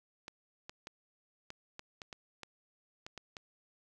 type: clicks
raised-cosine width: 0.2 ms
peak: -27 dBFS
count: 11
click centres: 0.281 / 0.695 / 0.871 / 1.504 / 1.794 / 2.018 / 2.128 / 2.433 / 3.065 / 3.177 / 3.368 s
effects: none